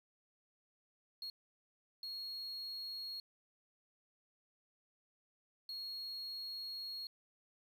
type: tone bursts at uneven times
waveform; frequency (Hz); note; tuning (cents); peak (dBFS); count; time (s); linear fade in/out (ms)
triangle; 4301; C8; +47; -40; 3; 1.22-1.3 / 2.03-3.2 / 5.69-7.07; 2
effects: tanh soft clip ceiling -37 dBFS + 11-bit